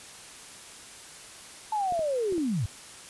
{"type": "linear sweep", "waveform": "sine", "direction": "down", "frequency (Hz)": [882, 87.31], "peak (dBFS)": -25, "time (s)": [1.72, 2.66], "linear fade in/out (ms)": 5}
{"type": "clicks", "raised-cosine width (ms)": 2, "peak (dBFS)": -28, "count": 4, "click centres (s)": [1.923, 1.993, 2.324, 2.38]}
{"effects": ["white hiss -46 dBFS RMS until 3.09 s", "resampled to 24000 Hz"]}